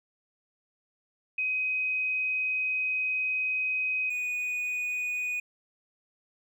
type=tone pair in turn; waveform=sine / triangle; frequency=2519 / 2476 Hz; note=D#7 / D#7; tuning=+21 / -9 cents; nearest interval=unison; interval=30 cents; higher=first; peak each=-26 / -27 dBFS; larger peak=first; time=1.38-4.1 / 4.1-5.4 s; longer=first; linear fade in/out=5 ms; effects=none